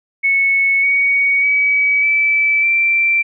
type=tone with pitch steps; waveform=sine; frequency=2206 / 2241 / 2276 / 2312 / 2348 Hz; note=C#7 / C#7 / C#7 / D7 / D7; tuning=-9 / +18 / +45 / -28 / -1 cents; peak=-11 dBFS; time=0.23-3.23 s; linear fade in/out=20 ms; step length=600 ms; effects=none